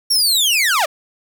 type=linear sweep; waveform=sawtooth; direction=down; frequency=5630 to 539 Hz; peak=-10 dBFS; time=0.1-0.86 s; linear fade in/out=10 ms; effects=none